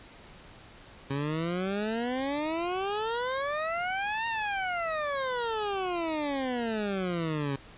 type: exponential two-way sweep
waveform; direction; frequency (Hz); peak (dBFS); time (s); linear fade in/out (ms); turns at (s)
20% pulse; up then down; 135.8 to 930 to 135.8; -24; 1.1-7.56; 5; 4.27
effects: pink hiss -51 dBFS RMS until 7.77 s + resampled to 8000 Hz